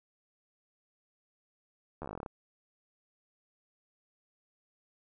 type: slowing click train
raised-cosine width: 1 ms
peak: -26 dBFS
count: 13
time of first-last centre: 2.02-2.262 s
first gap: 12 ms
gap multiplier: 1.09
effects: none